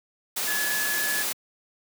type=tone in noise; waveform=sine; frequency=1705 Hz; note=G#6; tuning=45 cents sharp; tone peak=-27 dBFS; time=0.47-1.23 s; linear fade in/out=10 ms; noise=white; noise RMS=-28 dBFS; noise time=0.36-1.33 s; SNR=-2 dB; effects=high-pass 200 Hz 12 dB/octave